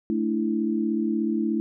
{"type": "chord", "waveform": "sine", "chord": "A suspended fourth", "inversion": "none", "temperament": "just", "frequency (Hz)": [220, 293.3, 330], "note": ["A3", "D4", "E4"], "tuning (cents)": [0, -2, 2], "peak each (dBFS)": [-25, -29, -26], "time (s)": [0.1, 1.6], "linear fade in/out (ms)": 0, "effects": []}